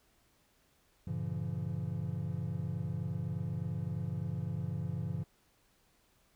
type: chord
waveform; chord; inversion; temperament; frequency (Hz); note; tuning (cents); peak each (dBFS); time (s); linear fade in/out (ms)
triangle; G diminished seventh; none; just; 98 / 117.6 / 141.12 / 169.34; G2 / Bb2 / Db3 / Fb3; 0 / +16 / +31 / +47; -38 / -39 / -37 / -37; 1.07-5.24; 5
effects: pink hiss -70 dBFS RMS until 6.35 s